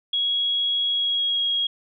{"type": "tone with pitch glide", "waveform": "sine", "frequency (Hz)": [3322, 3288], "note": ["G#7", "G#7"], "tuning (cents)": [0, -18], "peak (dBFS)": -20, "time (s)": [0.13, 1.67], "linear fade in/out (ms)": 5, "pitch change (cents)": -18, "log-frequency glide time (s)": [0.88, 1.44], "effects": []}